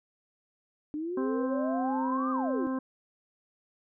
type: exponential two-way sweep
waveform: sine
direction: up then down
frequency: 293.7 to 1246 to 293.7 Hz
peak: -31 dBFS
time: 0.94-2.67 s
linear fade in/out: 0 ms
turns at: 2.31 s
type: harmonic tone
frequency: 261.6 Hz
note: C4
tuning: in tune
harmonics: 1 / 2 / 3 / 4 / 5 / 6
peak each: -29 / -38 / -48 / -39 / -51 / -48 dBFS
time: 1.17-2.79 s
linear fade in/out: 5 ms
effects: none